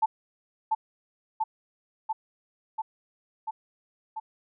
sine tone with echo, 880 Hz, A5, in tune, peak -19 dBFS, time 0.02-0.06 s, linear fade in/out 10 ms, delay 690 ms, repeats 6, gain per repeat -2 dB, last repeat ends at 4.2 s, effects none

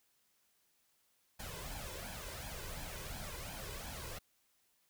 pink noise with flanger, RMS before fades -45 dBFS, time 1.39-4.19 s, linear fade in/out 10 ms, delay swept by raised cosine 1.2 to 2.03 ms, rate 2.8 Hz, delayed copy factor +0.65, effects white hiss -75 dBFS RMS until 4.89 s

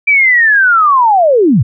sine linear sweep, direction down, 2351 to 92.5 Hz, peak -5 dBFS, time 0.07-1.63 s, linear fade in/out 10 ms, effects none

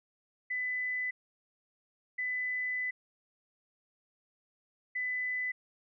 sine tone bursts at uneven times, 2002 Hz, B6, 23 cents sharp, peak -31 dBFS, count 3, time 0.5-1.11 / 2.18-2.91 / 4.95-5.52 s, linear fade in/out 10 ms, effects none

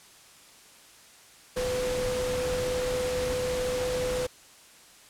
sine tone in noise, 502 Hz, B4, 28 cents sharp, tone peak -27 dBFS, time 1.56-4.27 s, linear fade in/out 10 ms, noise pink, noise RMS -34 dBFS, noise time 1.56-4.27 s, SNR +4 dB, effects white hiss -53 dBFS RMS until 5.09 s + low-pass 10000 Hz 12 dB/octave

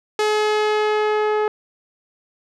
sawtooth tone with low-pass filter sweep, 425.2 Hz, G#4, 41 cents sharp, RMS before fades -19 dBFS, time 0.19-1.48 s, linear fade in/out 2 ms, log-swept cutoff 7200 to 1500 Hz, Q 0.72, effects none

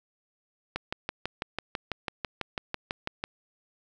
click train, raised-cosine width 0.3 ms, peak -14 dBFS, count 16, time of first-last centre 0.76-3.239 s, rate 6.05 Hz, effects none

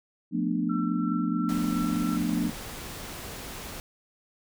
sine chord, B half-diminished seventh, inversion second, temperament just, 177.8 / 222.2 / 246.9 / 296.3 Hz, F3 / A3 / B3 / D4, +31 / +17 / 0 / +15 cents, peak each -30 dBFS, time 0.31-2.52 s, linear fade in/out 50 ms
sine tone with tremolo, 1340 Hz, E6, 28 cents sharp, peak -34 dBFS, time 0.69-2.17 s, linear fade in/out 10 ms, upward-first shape triangle, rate 2.9 Hz, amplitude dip 55%
pink noise, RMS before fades -39 dBFS, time 1.49-3.8 s, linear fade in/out 0 ms
effects none

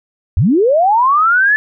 sine linear sweep, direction up, 65.7 to 1750 Hz, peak -8 dBFS, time 0.37-1.56 s, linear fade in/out 0 ms, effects none

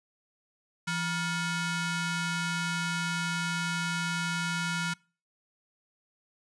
sawtooth ring-modulated tone, 790 Hz, G5, 13 cents sharp, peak -22 dBFS, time 0.87-4.94 s, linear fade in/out 10 ms, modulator 621 Hz, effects noise-tail reverb RT60 0.4 s tail -26 dB re dry + resampled to 22050 Hz

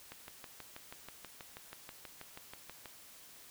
click train, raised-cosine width 0.3 ms, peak -30 dBFS, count 18, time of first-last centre 0.12-2.858 s, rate 6.21 Hz, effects white hiss -56 dBFS RMS until 3.5 s

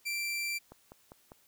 sawtooth tone, 2351 Hz, D7, 1 cent sharp, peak -29 dBFS, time 0.05-0.59 s, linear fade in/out 20 ms
click train, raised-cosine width 1 ms, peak -34 dBFS, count 4, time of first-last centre 0.72-1.319 s, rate 5.01 Hz
effects white hiss -66 dBFS RMS until 1.47 s

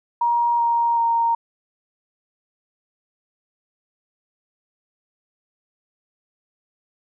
sine tone with pitch steps, 946 / 936.8 / 927.6 Hz, A#5 / A#5 / A#5, +25 / +8 / -9 cents, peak -16 dBFS, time 0.21-1.35 s, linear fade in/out 5 ms, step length 380 ms, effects none

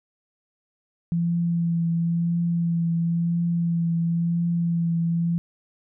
sine tone with vibrato, 169.1 Hz, E3, 44 cents sharp, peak -20 dBFS, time 1.12-5.38 s, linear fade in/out 0 ms, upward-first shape triangle, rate 0.97 Hz, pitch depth 21 cents each way, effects none

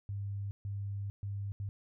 sine tone bursts at uneven times, 100.1 Hz, G2, 37 cents sharp, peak -35 dBFS, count 4, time 0.09-0.51 / 0.65-1.1 / 1.23-1.52 / 1.6-1.69 s, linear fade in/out 0 ms, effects none

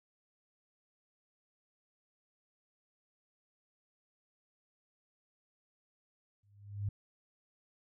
sine tone with exponential growth, 101.5 Hz, G#2, 39 cents flat, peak -30 dBFS, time 6.43-6.89 s, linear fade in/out 5 ms, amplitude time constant 100 ms, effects none

